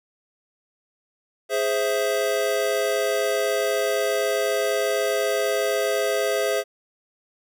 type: chord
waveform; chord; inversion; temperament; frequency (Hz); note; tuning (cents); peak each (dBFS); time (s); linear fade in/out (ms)
square; Ab augmented; none; equal; 415.3 / 523.3 / 659.3; Ab4 / C5 / E5; 0 / 0 / 0; -26; 1.49-6.64; 50
effects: none